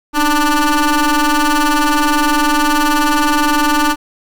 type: ring-modulated tone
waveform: 20% pulse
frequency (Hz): 293.7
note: D4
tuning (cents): 0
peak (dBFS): -3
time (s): 0.13-3.96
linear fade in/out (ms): 50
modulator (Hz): 597
effects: none